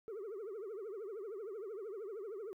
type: tone with vibrato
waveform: sine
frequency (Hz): 416.8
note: G#4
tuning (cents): +6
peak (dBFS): -39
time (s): 0.08-2.53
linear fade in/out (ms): 0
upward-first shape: triangle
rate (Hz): 13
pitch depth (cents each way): 230
effects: tanh soft clip ceiling -41 dBFS + 13-bit